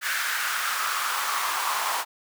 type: noise with high-pass filter sweep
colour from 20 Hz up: pink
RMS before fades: -27 dBFS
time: 0.01-2.05 s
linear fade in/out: 50 ms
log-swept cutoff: 1600 to 930 Hz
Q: 3.5
effects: none